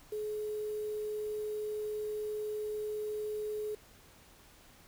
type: tone with quantisation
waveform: sine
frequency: 424.7 Hz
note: G#4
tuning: 39 cents sharp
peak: -34 dBFS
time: 0.12-3.75 s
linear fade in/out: 5 ms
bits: 9
effects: pink hiss -59 dBFS RMS until 4.87 s